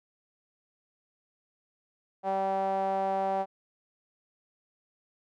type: tone with band-pass filter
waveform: sawtooth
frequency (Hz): 193.1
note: G3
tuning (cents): -26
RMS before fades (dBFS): -29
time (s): 2.23-3.46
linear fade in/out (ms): 50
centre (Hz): 710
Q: 7.1
effects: none